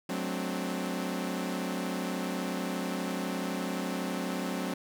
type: chord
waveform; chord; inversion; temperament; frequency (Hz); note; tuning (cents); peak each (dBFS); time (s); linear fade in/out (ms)
sawtooth; D dominant seventh; first; equal with one note detuned; 185 / 216.8 / 261.6 / 293.7; F#3 / A3 / C4 / D4; 0 / -25 / 0 / 0; -31 / -35 / -32 / -36; 0.09-4.74; 5
effects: none